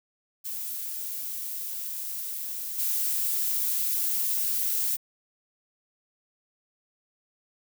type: noise with level steps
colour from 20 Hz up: violet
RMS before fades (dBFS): -34 / -27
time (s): 0.44-4.97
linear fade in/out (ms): 20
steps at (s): 2.78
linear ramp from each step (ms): 10
effects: none